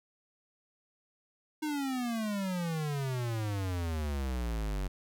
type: exponential sweep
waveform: square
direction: down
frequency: 311.1 to 46 Hz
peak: -32 dBFS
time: 1.62-4.88 s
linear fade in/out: 10 ms
effects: none